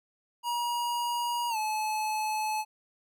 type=tone with pitch glide; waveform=square; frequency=955 to 860.7 Hz; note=A#5 to A5; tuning=+42 to -38 cents; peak=-29 dBFS; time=0.43-2.65 s; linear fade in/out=50 ms; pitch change=-180 cents; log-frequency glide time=1.49-1.57 s; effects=none